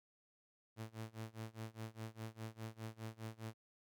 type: tone with tremolo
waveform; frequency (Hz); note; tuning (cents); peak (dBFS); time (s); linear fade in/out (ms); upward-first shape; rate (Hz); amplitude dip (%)
sawtooth; 111.3; A2; +20; -39; 0.76-3.54; 50; sine; 4.9; 95
effects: none